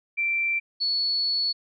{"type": "tone pair in turn", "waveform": "sine", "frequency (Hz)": [2349, 4411], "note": ["D7", "C#8"], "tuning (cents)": [0, -9], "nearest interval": "major seventh", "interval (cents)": 1091, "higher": "second", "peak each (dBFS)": -22, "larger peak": "neither", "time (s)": [[0.17, 0.6], [0.8, 1.53]], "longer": "second", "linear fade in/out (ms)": 20, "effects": []}